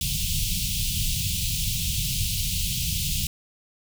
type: band-stop noise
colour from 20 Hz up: pink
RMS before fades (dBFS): -26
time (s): 0.01-3.27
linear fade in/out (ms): 2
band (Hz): 180 to 2700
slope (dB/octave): 48
effects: none